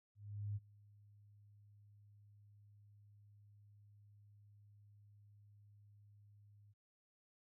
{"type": "tone with ADSR envelope", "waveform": "sine", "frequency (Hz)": 102.9, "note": "G#2", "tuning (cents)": -16, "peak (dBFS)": -38, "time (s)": [0.15, 6.74], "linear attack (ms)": 410, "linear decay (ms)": 31, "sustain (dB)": -24, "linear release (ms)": 29, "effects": []}